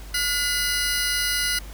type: tone cluster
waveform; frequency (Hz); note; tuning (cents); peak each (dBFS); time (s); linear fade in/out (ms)
20% pulse; 1440 / 2014 / 4971; F#6 / B6 / D#8; -47 / +33 / -2; -21; 0.14-1.59; 5
effects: added 50 Hz sine -36 dBFS peak until 1.73 s + pink hiss -45 dBFS RMS until 1.73 s